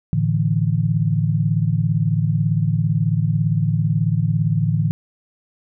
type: chord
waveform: sine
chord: A suspended fourth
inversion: none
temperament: equal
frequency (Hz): 110 / 146.83 / 164.81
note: A2 / D3 / E3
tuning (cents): 0 / 0 / 0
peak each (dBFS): -20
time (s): 0.13-4.91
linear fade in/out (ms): 0
effects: none